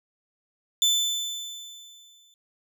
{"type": "tone with exponential decay", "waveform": "30% pulse", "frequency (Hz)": 3520, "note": "A7", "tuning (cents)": 0, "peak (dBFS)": -15, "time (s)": [0.82, 2.34], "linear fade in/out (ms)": 1, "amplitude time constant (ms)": 330, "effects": []}